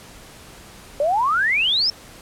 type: exponential sweep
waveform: sine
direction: up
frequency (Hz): 554.4 to 5470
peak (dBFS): -16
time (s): 1-1.9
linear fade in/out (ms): 2
effects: pink hiss -43 dBFS RMS until 2.21 s + low-pass 12000 Hz 12 dB/octave